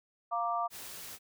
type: chord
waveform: sine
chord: Bb major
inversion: second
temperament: equal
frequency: 698.5 / 932.3 / 1174.7 Hz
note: F5 / Bb5 / D6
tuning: 0 / 0 / 0 cents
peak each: -33 / -37 / -33 dBFS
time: 0.31-0.68 s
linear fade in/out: 20 ms
type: noise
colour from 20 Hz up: white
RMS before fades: -45 dBFS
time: 0.7-1.19 s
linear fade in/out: 50 ms
effects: none